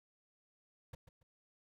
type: noise with echo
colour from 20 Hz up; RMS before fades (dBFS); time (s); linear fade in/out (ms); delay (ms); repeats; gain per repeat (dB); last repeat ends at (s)
brown; -45; 0.93-0.95; 5; 140; 2; -11; 1.23
effects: none